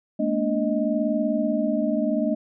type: tone cluster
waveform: sine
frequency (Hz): 215.3 / 235.9 / 291.5 / 622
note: A3 / A#3 / D4 / D#5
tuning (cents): -37 / +21 / -13 / -1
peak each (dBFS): -26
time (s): 0.19-2.35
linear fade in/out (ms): 10
effects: none